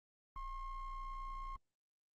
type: ring-modulated tone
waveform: triangle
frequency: 523.3 Hz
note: C5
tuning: in tune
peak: -37 dBFS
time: 0.36-1.56 s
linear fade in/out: 2 ms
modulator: 553 Hz
effects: Opus 32 kbps